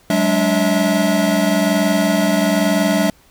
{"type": "tone cluster", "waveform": "square", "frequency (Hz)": [187.2, 208.2, 289.7, 650], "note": ["F#3", "G#3", "D4", "E5"], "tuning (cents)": [20, 5, -24, -24], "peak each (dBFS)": -20, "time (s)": [0.1, 3.1], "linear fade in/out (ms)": 2, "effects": ["pink hiss -52 dBFS RMS until 3.3 s"]}